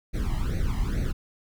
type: noise with flanger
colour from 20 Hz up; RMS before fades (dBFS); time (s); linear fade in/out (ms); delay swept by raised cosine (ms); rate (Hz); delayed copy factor
brown; -26; 0.13-1.13; 20; 0.48 to 1.02; 2.3; +0.9
effects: none